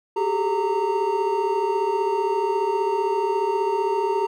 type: tone cluster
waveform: triangle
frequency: 376.6 / 392.8 / 427.8 / 921 Hz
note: F#4 / G4 / A4 / A#5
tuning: +31 / +4 / -49 / -21 cents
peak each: -29 / -22 / -25 / -22 dBFS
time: 0.16-4.27 s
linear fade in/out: 10 ms
effects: none